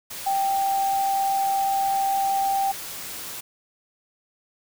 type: tone in noise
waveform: sine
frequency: 784 Hz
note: G5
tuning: in tune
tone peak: -20 dBFS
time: 0.26-2.72 s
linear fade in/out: 10 ms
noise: white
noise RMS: -35 dBFS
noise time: 0.1-3.41 s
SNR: +12 dB
effects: none